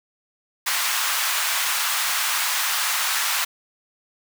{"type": "high-pass noise", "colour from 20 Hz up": "pink", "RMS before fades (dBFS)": -23, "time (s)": [0.66, 3.45], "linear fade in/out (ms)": 10, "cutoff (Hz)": 980, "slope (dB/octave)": 24, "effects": []}